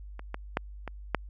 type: clicks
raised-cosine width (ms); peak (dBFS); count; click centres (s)
0.5; -26 / -19 / -11 / -21 / -9; 5; 0.194 / 0.344 / 0.571 / 0.877 / 1.147
effects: added 50 Hz sine -41 dBFS peak until 1.29 s